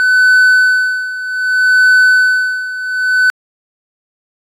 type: tone with tremolo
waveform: triangle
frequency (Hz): 1506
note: F#6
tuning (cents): +30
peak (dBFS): -3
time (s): 0-3.3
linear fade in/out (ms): 0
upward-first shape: sine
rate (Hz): 0.64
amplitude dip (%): 80
effects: resampled to 32000 Hz